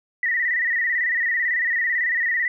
sine tone with vibrato, 1907 Hz, A#6, 39 cents sharp, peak -19 dBFS, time 0.23-2.48 s, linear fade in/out 2 ms, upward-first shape square, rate 18 Hz, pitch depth 58 cents each way, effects none

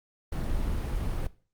brown noise, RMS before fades -29 dBFS, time 0.32-1.27 s, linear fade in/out 5 ms, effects noise-tail reverb RT60 0.4 s tail -19 dB re dry + Opus 32 kbps

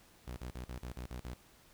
sawtooth tone bursts, 61.74 Hz, B1, in tune, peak -37 dBFS, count 8, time 0.27-1.343 s, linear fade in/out 10 ms, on 100 ms, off 39 ms, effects pink hiss -63 dBFS RMS until 1.73 s

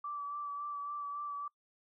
sine tone with vibrato, 1159 Hz, D6, 23 cents flat, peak -37 dBFS, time 0.04-1.48 s, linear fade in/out 5 ms, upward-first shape sine, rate 3.6 Hz, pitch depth 21 cents each way, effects noise-tail reverb RT60 0.1 s tail -23 dB re dry

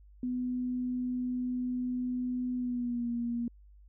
sine tone with pitch glide, 249.7 to 236.9 Hz, B3 to A#3, +19 to +28 cents, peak -30 dBFS, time 0.23-3.48 s, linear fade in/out 2 ms, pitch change -91 cents, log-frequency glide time 2.55-3.09 s, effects added 50 Hz sine -53 dBFS peak until 3.88 s

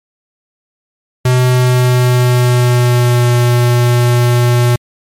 square tone with pitch glide, 126.2 to 121.34 Hz, B2 to B2, +38 to -30 cents, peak -8 dBFS, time 1.25-4.76 s, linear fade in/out 5 ms, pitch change -68 cents, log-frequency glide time 1.44-3.3 s, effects MP3 64 kbps

